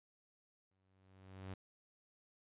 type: tone with exponential growth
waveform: sawtooth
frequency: 95 Hz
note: F#2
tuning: 46 cents sharp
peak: -40 dBFS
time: 0.71-1.54 s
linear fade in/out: 5 ms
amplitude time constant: 180 ms
effects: resampled to 8000 Hz